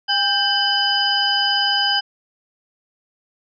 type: tone cluster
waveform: sine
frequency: 809 / 1570 / 3025 / 4941 Hz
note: G#5 / G6 / F#7 / D#8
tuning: -46 / +2 / +38 / -13 cents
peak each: -23 / -22 / -20 / -21 dBFS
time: 0.08-2.01 s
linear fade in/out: 20 ms
effects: none